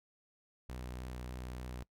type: tone with vibrato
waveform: sawtooth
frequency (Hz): 62.2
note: B1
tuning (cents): +13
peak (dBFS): -38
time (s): 0.69-1.83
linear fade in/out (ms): 0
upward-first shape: sine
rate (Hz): 3.4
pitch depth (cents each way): 14
effects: noise-tail reverb RT60 0.1 s tail -22 dB re dry